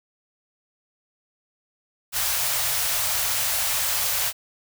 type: band-stop noise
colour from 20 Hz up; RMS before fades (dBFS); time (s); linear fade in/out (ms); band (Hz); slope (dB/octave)
white; -24; 2.12-4.33; 50; 140 to 520; 48
effects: none